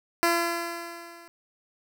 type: tone with level ramp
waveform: 10% pulse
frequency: 340 Hz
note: F4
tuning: 46 cents flat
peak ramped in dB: -11 to -39 dBFS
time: 0.23-1.28 s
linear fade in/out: 0 ms
effects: none